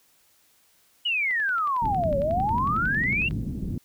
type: exponential two-way sweep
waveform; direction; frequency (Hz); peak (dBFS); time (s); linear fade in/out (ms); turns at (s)
sine; down then up; 2985 to 544 to 2819; -22; 1.05-3.29; 10; 2.18
type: click train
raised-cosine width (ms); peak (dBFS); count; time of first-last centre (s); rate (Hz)
0.3; -28; 23; 1.31-3.31; 11
type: low-pass noise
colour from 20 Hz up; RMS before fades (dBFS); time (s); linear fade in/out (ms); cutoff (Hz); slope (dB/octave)
white; -30; 1.82-3.78; 2; 240; 24
effects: white hiss -62 dBFS RMS until 3.84 s